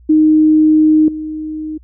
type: tone with level steps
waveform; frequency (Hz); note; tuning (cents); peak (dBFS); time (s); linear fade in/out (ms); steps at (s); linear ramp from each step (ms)
sine; 310; D#4; -6; -6 / -20; 0.09-1.78; 10; 1.08; 2
effects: added 60 Hz sine -40 dBFS peak until 1.83 s